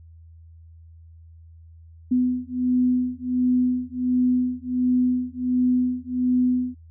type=beating tone pair; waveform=sine; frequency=250 / 251.4 Hz; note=B3 / B3; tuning=+21 / +31 cents; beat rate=1.4 Hz; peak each=-22 dBFS; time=2.11-6.75 s; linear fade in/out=10 ms; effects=added 82 Hz sine -44 dBFS peak until 6.9 s